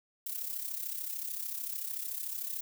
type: noise with amplitude modulation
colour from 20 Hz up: violet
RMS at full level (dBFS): -35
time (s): 0.26-2.61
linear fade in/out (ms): 5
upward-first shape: sine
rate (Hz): 33.5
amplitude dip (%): 65
effects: none